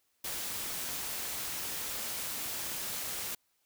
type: noise with amplitude modulation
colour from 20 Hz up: white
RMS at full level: -36 dBFS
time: 0.24-3.35 s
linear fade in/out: 5 ms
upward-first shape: sine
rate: 214 Hz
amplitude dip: 30%
effects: white hiss -75 dBFS RMS until 3.65 s